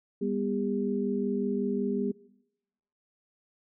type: tone cluster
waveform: sine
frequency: 199.9 / 245.3 / 403.4 Hz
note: G3 / B3 / G4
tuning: +34 / -12 / +50 cents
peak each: -31 dBFS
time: 0.21-2.12 s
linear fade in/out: 10 ms
effects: noise-tail reverb RT60 0.9 s tail -21 dB re dry